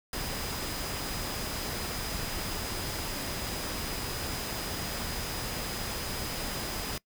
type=tone in noise; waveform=sine; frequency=4978 Hz; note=D#8; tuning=in tune; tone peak=-42 dBFS; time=0.13-6.98 s; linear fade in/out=2 ms; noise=pink; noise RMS=-35 dBFS; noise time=0.13-6.98 s; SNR=-10 dB; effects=noise-tail reverb RT60 0.1 s tail -23 dB re dry